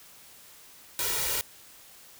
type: noise with comb filter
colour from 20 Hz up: white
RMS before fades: -29 dBFS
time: 0.99-1.41 s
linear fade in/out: 0 ms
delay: 2.1 ms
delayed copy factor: +0.7
effects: white hiss -52 dBFS RMS until 2.19 s